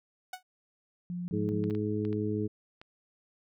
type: tone with exponential decay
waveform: sawtooth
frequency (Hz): 740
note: F#5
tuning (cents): 0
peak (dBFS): -31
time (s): 0.33-0.43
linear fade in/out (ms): 5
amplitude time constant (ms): 20
type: tone bursts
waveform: sine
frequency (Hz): 176.7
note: F3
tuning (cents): +21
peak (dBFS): -33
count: 3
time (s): 1.1-1.7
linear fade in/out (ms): 0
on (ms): 180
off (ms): 30
type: harmonic tone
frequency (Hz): 105.7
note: G#2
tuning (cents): +31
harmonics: 1 / 2 / 3 / 4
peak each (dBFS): -34 / -34 / -34 / -34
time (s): 1.32-2.48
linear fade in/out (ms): 20
type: clicks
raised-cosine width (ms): 0.3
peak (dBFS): -32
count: 6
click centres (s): 1.64 / 1.708 / 1.75 / 2.051 / 2.129 / 2.815
effects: none